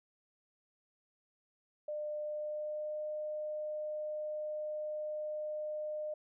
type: tone with pitch glide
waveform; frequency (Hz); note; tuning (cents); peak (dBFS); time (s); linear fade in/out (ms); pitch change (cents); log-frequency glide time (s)
sine; 601 to 608; D5 to D#5; +40 to -40; -36; 1.88-6.14; 5; +20; 2.2-3.04
effects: none